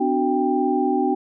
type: tone cluster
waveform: sine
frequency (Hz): 255.6 / 296.4 / 372.6 / 790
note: C4 / D4 / F#4 / G5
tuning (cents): -40 / +16 / +12 / +13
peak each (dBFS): -23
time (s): 0-1.15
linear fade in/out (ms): 10
effects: none